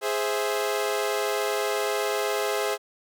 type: chord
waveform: sawtooth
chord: Ab augmented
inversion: none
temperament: equal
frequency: 415.3 / 523.3 / 659.3 Hz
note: Ab4 / C5 / E5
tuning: 0 / 0 / 0 cents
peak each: -23 / -26 / -27 dBFS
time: 0.01-2.78 s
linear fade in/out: 50 ms
effects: none